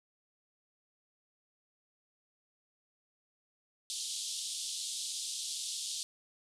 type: band-pass noise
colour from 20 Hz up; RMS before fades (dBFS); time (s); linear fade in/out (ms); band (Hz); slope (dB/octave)
pink; -39; 3.9-6.03; 0; 3300 to 10000; 48
effects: none